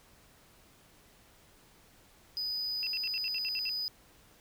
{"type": "tone", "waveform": "triangle", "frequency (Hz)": 4978, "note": "D#8", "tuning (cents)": 0, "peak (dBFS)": -31, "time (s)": [2.37, 3.88], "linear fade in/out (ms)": 0}
{"type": "tone bursts", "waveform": "sine", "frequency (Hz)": 2680, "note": "E7", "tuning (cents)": 28, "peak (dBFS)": -36, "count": 9, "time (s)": [2.83, 3.693], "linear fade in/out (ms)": 0, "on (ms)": 39, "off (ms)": 64}
{"effects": ["pink hiss -61 dBFS RMS until 4.4 s"]}